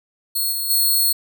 5% pulse tone with level steps, 4313 Hz, C#8, 48 cents flat, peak -12 / -15 / -8 dBFS, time 0.35-1.13 s, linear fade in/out 10 ms, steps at 0.51 / 0.69 s, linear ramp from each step 20 ms, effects none

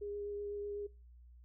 sine tone with vibrato, 409.1 Hz, G#4, 26 cents flat, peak -39 dBFS, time 0.01-0.87 s, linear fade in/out 10 ms, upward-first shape triangle, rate 8 Hz, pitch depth 14 cents each way, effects noise-tail reverb RT60 0.3 s tail -23 dB re dry + added 60 Hz sine -55 dBFS peak until 1.44 s

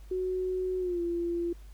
sine tone with pitch glide, 370 to 343.2 Hz, F#4 to F4, 0 to -30 cents, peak -28 dBFS, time 0.11-1.53 s, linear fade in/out 5 ms, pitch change -130 cents, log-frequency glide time 0.79-1.01 s, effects added 50 Hz sine -45 dBFS peak until 1.73 s + pink hiss -62 dBFS RMS until 1.73 s

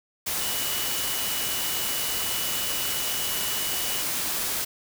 sine tone in noise, 2945 Hz, F#7, 9 cents flat, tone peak -34 dBFS, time 0.4-4.02 s, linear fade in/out 10 ms, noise white, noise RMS -28 dBFS, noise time 0.26-4.65 s, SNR -9 dB, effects none

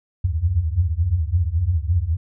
sine tone cluster, 74.9 / 84 / 89.3 / 92.8 Hz, D2 / E2 / F2 / F#2, +35 / +33 / +39 / +6 cents, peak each -23 / -24 / -21 / -25 dBFS, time 0.24-2.17 s, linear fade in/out 10 ms, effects none

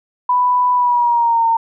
sine tone with pitch glide, 991 to 914 Hz, B5 to A#5, +6 to -34 cents, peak -11 dBFS, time 0.29-1.57 s, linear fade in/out 5 ms, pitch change -140 cents, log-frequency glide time 0.74-1.45 s, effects none

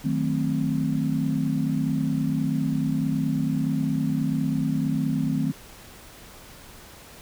sine chord, D# diminished seventh, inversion none, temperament equal, 155.56 / 185 / 220 / 261.6 Hz, D#3 / F#3 / A3 / C4, 0 / 0 / 0 / 0 cents, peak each -26 / -31 / -28 / -26 dBFS, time 0.04-5.52 s, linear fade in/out 10 ms, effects pink hiss -46 dBFS RMS until 7.21 s

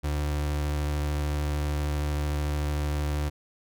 35% pulse tone, 73.9 Hz, D2, 11 cents sharp, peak -24 dBFS, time 0.03-3.3 s, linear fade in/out 20 ms, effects none

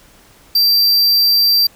square tone, 4699 Hz, D8, in tune, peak -10 dBFS, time 0.55-1.67 s, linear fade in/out 5 ms, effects pink hiss -47 dBFS RMS until 1.75 s

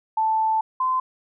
sine tone pair in turn, 880 / 1030.3 Hz, A5 / C6, 0 / -27 cents, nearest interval minor third, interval 273 cents, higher second, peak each -18 / -19 dBFS, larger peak first, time 0.17-0.61 / 0.8-1 s, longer first, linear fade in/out 5 ms, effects none

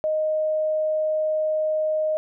sine tone, 621 Hz, D#5, 3 cents flat, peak -20 dBFS, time 0.04-2.17 s, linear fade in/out 0 ms, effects none

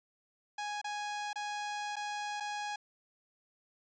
sawtooth tone with dropouts, 830 Hz, G#5, 1 cent flat, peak -32 dBFS, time 0.58-2.76 s, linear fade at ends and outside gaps 5 ms, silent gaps 0.815-0.843 / 1.331-1.357 / 1.958-1.965 / 2.401-2.405 s, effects resampled to 16000 Hz

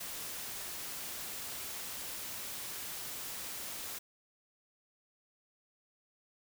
white noise, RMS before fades -42 dBFS, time 0-3.99 s, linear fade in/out 10 ms, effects none

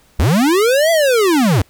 square linear two-way sweep, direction up then down, 55 to 677 to 79 Hz, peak -11 dBFS, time 0.19-1.62 s, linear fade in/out 5 ms, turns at 0.91 s, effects pink hiss -52 dBFS RMS until 1.69 s

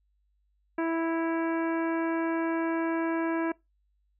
harmonic tone with a mistuned harmonic, 329 Hz, E4, 3 cents flat, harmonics 1 / 2 / 3 / 4 / 5 / 6 / 7 / 8, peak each -27 / -34 / -36 / -42 / -38 / -50 / -44 / -53 dBFS, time 0.78-3.52 s, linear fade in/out 5 ms, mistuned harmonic 8, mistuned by +66 cents, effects noise-tail reverb RT60 0.2 s tail -23 dB re dry + added 50 Hz sine -68 dBFS peak until 4.19 s

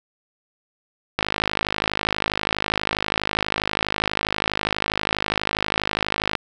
click train, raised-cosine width 0.3 ms, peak -4 dBFS, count 271, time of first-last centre 1.19-6.353 s, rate 52.3 Hz, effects none

